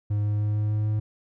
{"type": "tone with pitch steps", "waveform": "triangle", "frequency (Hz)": [103.83, 104.43, 105.04, 105.64, 106.26, 106.87], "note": ["G#2", "G#2", "G#2", "G#2", "G#2", "A2"], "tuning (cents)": [0, 10, 20, 30, 40, -50], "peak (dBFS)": -20, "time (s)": [0.1, 1], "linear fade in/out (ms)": 10, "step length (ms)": 150, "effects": []}